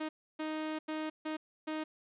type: tone bursts at uneven times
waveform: sawtooth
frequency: 311.1 Hz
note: D#4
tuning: in tune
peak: -31 dBFS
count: 5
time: 0-0.09 / 0.39-0.79 / 0.88-1.1 / 1.25-1.37 / 1.67-1.84 s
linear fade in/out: 10 ms
effects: resampled to 8000 Hz + 11-bit